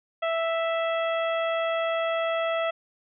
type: harmonic tone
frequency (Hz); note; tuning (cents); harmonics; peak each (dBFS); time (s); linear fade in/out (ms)
659.3; E5; 0; 1 / 2 / 3 / 4 / 5; -25 / -31 / -35 / -37 / -39; 0.22-2.71; 10
effects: none